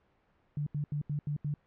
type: tone bursts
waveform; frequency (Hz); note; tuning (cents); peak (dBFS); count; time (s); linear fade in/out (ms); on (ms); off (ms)
sine; 146.83; D3; 0; -30; 6; 0.57-1.54; 2; 95; 80
effects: pink hiss -70 dBFS RMS until 1.66 s + low-pass 2000 Hz 12 dB/octave